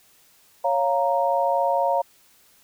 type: chord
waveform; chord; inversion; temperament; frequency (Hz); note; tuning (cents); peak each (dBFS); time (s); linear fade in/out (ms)
sine; Bb minor; first; equal; 554.4 / 698.5 / 932.3; Db5 / F5 / Bb5; 0 / 0 / 0; -23; 0.64-2.02; 10
effects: white hiss -57 dBFS RMS until 2.63 s